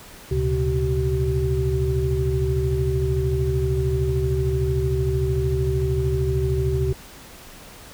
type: tone cluster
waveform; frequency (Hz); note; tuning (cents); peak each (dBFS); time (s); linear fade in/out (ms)
sine; 72.3 / 120.6 / 133.8 / 382.2; D2 / B2 / C3 / G4; -27 / -41 / +39 / -44; -23 / -28 / -24 / -24; 0.31-6.93; 5
effects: pink hiss -43 dBFS RMS until 7.93 s